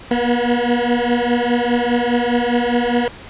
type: beating tone pair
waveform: 20% pulse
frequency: 238.4 / 243.3 Hz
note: A#3 / B3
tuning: +39 / -26 cents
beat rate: 4.9 Hz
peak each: -13 dBFS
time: 0.11-3.08 s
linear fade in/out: 2 ms
effects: pink hiss -37 dBFS RMS until 3.29 s + resampled to 8000 Hz